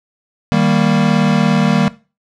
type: chord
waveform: square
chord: Eb major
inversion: none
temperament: equal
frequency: 155.56 / 196 / 233.1 Hz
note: Eb3 / G3 / Bb3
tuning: 0 / 0 / 0 cents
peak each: -16 dBFS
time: 0.52-1.88 s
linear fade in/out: 0 ms
effects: noise-tail reverb RT60 0.3 s tail -17 dB re dry + low-pass 5000 Hz 12 dB/octave